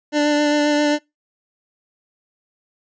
25% pulse tone with vibrato, 295.6 Hz, D4, 11 cents sharp, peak -11 dBFS, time 0.12-0.99 s, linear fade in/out 50 ms, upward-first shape sine, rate 7.5 Hz, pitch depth 15 cents each way, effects noise-tail reverb RT60 0.2 s tail -24 dB re dry + resampled to 16000 Hz

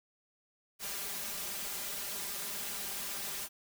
white noise with comb filter, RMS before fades -39 dBFS, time 0.79-3.49 s, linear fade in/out 50 ms, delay 5 ms, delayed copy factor +0.95, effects none

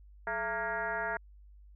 sine tone with frequency modulation, 1160 Hz, D6, 22 cents flat, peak -31 dBFS, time 0.27-1.17 s, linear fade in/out 2 ms, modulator 244 Hz, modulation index 2.7, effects added 50 Hz sine -52 dBFS peak until 1.75 s

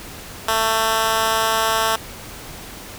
10% pulse tone with high-pass filter, 222.6 Hz, A3, 20 cents sharp, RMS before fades -19 dBFS, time 0.48-1.96 s, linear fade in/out 5 ms, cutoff 760 Hz, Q 0.72, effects pink hiss -36 dBFS RMS until 2.98 s

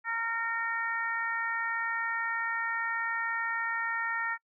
harmonic tone with a mistuned harmonic, 459.2 Hz, A#4, 26 cents flat, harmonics 2 / 3 / 4 / 5, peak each -37 / -34 / -32 / -41 dBFS, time 0.04-4.38 s, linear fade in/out 50 ms, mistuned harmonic 5, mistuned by -19 cents, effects noise-tail reverb RT60 0.1 s tail -26 dB re dry

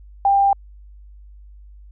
sine tone, 794 Hz, G5, 22 cents sharp, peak -12 dBFS, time 0.25-0.53 s, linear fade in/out 2 ms, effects added 50 Hz sine -40 dBFS peak until 1.91 s

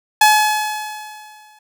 sawtooth tone with exponential decay, 852 Hz, G#5, 44 cents sharp, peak -3 dBFS, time 0.21-1.59 s, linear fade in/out 5 ms, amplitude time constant 300 ms, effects none

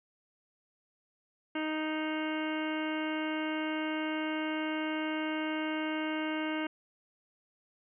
harmonic tone, 311.1 Hz, D#4, in tune, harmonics 1 / 2 / 3 / 4 / 5 / 6 / 7 / 8 / 9 / 10, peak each -33 / -40 / -42 / -45 / -41 / -50 / -42 / -54 / -44 / -52 dBFS, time 1.55-6.67 s, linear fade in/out 5 ms, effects none

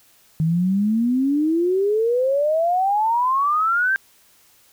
sine exponential sweep, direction up, 155.56 to 1598 Hz, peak -16 dBFS, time 0.4-3.96 s, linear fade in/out 0 ms, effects white hiss -55 dBFS RMS until 4.72 s

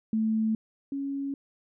sine tone pair in turn, 220 / 277.2 Hz, A3 / C#4, 0 / 0 cents, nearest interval major third, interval 400 cents, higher second, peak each -23 / -29 dBFS, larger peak first, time 0.13-0.55 / 0.92-1.34 s, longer neither, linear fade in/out 2 ms, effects none

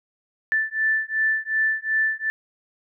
sine beating tone pair, 1760 / 1762.7 Hz, A6 / A6, 0 / +3 cents, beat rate 2.7 Hz, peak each -23 dBFS, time 0.52-2.3 s, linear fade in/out 0 ms, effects none

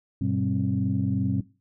sine tone cluster, 100.1 / 123 / 192.9 / 265.4 Hz, G2 / B2 / G3 / C4, +37 / -7 / -28 / +25 cents, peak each -28 dBFS, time 0.21-1.41 s, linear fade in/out 5 ms, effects noise-tail reverb RT60 0.3 s tail -17 dB re dry + tanh soft clip ceiling -13 dBFS

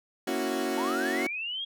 30% pulse chord, F# dominant seventh, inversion first, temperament equal, 233.1 / 277.2 / 329.6 / 370 Hz, A#3 / C#4 / E4 / F#4, 0 / 0 / 0 / 0 cents, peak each -33 / -30 / -32 / -29 dBFS, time 0.27-1.27 s, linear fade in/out 5 ms
sine linear sweep, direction up, 855 to 3322 Hz, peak -31 dBFS, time 0.77-1.65 s, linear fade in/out 10 ms
effects none

